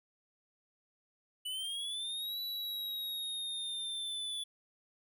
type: linear two-way sweep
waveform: square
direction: up then down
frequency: 2960 to 3951 to 3446 Hz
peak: -37 dBFS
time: 1.45-4.44 s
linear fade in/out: 10 ms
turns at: 2.4 s
effects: none